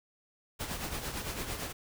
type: noise with tremolo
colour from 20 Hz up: pink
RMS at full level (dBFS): -35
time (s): 0.59-1.73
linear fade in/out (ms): 20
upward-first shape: triangle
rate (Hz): 8.9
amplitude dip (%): 60
effects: none